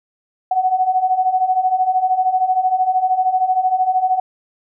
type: beating tone pair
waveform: sine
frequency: 736 / 749 Hz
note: F#5 / F#5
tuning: -9 / +21 cents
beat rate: 13 Hz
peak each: -19 / -15 dBFS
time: 0.51-4.2 s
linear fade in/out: 5 ms
effects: none